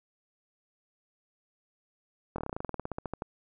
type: slowing click train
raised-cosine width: 1 ms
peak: -20 dBFS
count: 19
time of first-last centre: 2.36-3.221 s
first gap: 23 ms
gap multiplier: 1.08
effects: none